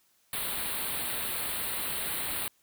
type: band-stop noise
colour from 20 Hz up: white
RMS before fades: -33 dBFS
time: 0.33-2.48 s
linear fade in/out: 2 ms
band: 4400 to 8300 Hz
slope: 96 dB/octave
effects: white hiss -68 dBFS RMS until 2.62 s